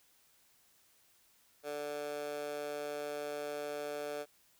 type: tone with high-pass filter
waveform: 15% pulse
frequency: 146.83 Hz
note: D3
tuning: in tune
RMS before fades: -40 dBFS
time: 1.63-4.26 s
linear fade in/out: 50 ms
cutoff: 520 Hz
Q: 2.4
effects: white hiss -68 dBFS RMS until 4.59 s